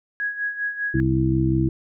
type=tone with tremolo; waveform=sine; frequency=1661.2 Hz; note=G#6; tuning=in tune; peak=-21 dBFS; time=0.2-1 s; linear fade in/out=0 ms; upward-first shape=sine; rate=5 Hz; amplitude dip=70%
type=harmonic tone; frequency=65.41 Hz; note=C2; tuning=in tune; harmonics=1 / 2 / 3 / 4 / 5; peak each=-26 / -21 / -27 / -31 / -21 dBFS; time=0.94-1.69 s; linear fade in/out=5 ms
effects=none